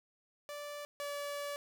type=tone pair in turn; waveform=sawtooth; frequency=584 / 575 Hz; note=D5 / D5; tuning=-10 / -37 cents; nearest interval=unison; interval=27 cents; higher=first; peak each=-38 / -34 dBFS; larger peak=second; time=0.49-0.85 / 1-1.56 s; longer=second; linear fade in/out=0 ms; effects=none